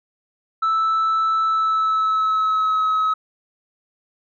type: tone with pitch glide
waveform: sine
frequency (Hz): 1316 to 1280.8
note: E6 to D#6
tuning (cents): -3 to +50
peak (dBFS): -14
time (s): 0.62-3.14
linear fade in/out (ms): 10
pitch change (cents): -47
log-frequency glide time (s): 1.44-2.84
effects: tanh soft clip ceiling -15 dBFS